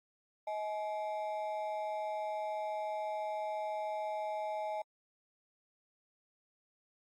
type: ring-modulated tone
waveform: triangle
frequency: 740 Hz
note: F#5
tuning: in tune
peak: -30 dBFS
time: 0.47-4.82 s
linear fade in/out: 5 ms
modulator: 107 Hz
effects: AAC 64 kbps